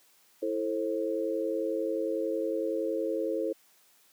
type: chord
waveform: sine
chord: A minor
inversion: second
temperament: equal with one note detuned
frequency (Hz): 329.6 / 440 / 530.9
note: E4 / A4 / C5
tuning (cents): 0 / 0 / +25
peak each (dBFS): -32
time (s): 0.42-3.53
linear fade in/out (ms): 10
effects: white hiss -63 dBFS RMS until 4.12 s + high-pass 200 Hz 12 dB/octave